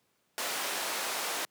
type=band-pass noise; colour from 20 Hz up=pink; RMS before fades=-34 dBFS; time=0.38-1.45 s; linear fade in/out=0 ms; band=560 to 15000 Hz; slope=12 dB/octave; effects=pink hiss -73 dBFS RMS until 1.5 s + high-pass 150 Hz 12 dB/octave